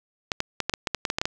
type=clicks; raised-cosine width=0.2 ms; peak=-7 dBFS; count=12; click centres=0.318 / 0.404 / 0.603 / 0.696 / 0.738 / 0.872 / 0.947 / 1.052 / 1.101 / 1.185 / 1.215 / 1.255 s; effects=none